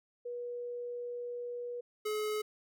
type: tone pair in turn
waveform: sine / square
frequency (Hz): 484 / 426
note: B4 / G#4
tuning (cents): -35 / +44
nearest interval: major second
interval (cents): 221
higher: first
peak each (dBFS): -37 / -33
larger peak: second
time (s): 0.25-1.81 / 2.05-2.42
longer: first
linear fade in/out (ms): 10
effects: none